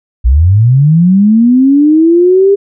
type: linear sweep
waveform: sine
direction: up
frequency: 55 to 404.2 Hz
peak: -3 dBFS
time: 0.24-2.56 s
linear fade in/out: 20 ms
effects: none